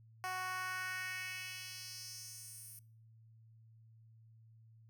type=tone with high-pass filter sweep; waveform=10% pulse; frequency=370 Hz; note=F#4; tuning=in tune; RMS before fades=-44 dBFS; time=0.24-2.79 s; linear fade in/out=0 ms; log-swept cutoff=770 to 11000 Hz; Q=1.9; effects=noise-tail reverb RT60 0.5 s tail -23 dB re dry + added 112 Hz sine -59 dBFS peak until 4.89 s